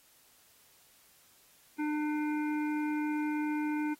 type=harmonic tone; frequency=300.9 Hz; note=D4; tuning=42 cents sharp; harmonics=1 / 3 / 5 / 7 / 8; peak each=-30 / -40 / -44 / -47 / -48 dBFS; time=1.78-3.95 s; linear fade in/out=20 ms; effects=white hiss -63 dBFS RMS until 3.99 s + AAC 48 kbps